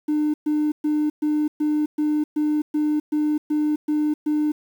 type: tone bursts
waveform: triangle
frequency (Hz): 301.3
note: D4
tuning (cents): +44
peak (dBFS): -15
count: 12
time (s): 0.08-4.52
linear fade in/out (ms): 10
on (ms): 260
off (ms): 120
effects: tanh soft clip ceiling -14 dBFS + 8-bit